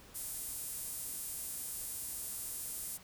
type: tone with high-pass filter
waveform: sawtooth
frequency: 345.1 Hz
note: F4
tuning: 21 cents flat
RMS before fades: -42 dBFS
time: 0.14-2.98 s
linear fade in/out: 20 ms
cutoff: 10000 Hz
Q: 1.6
effects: pink hiss -57 dBFS RMS until 3.03 s

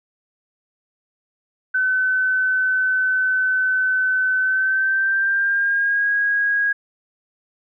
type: tone with pitch glide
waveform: sine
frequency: 1517 to 1644.8 Hz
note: F#6 to G#6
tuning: +43 to -17 cents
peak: -16 dBFS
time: 1.74-6.73 s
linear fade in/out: 10 ms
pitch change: +140 cents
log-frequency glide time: 4.39-6.1 s
effects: none

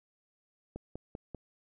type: click train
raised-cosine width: 2 ms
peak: -27 dBFS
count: 4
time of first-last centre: 0.76-1.347 s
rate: 5.11 Hz
effects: none

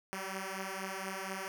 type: beating tone pair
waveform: 5% pulse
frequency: 190 / 194.2 Hz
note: F#3 / G3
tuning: +46 / -16 cents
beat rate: 4.2 Hz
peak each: -29 / -30 dBFS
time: 0.13-1.48 s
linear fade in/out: 0 ms
effects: none

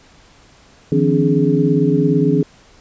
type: tone cluster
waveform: sine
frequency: 152.8 / 170.4 / 261.1 / 290.1 / 419 Hz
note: D#3 / F3 / C4 / D4 / G#4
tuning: -31 / -42 / -3 / -21 / +15 cents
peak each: -18 dBFS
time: 0.92-2.43 s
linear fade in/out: 2 ms
effects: pink hiss -48 dBFS RMS until 2.8 s + resampled to 16000 Hz

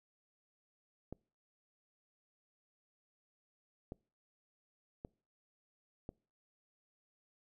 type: clicks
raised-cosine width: 2 ms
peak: -30 dBFS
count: 4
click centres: 1.126 / 3.921 / 5.049 / 6.091 s
effects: noise-tail reverb RT60 0.4 s tail -26 dB re dry

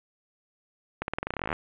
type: accelerating click train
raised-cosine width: 0.5 ms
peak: -14 dBFS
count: 18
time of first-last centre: 1.02-1.528 s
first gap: 61 ms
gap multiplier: 0.9
effects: resampled to 8000 Hz + 7-bit

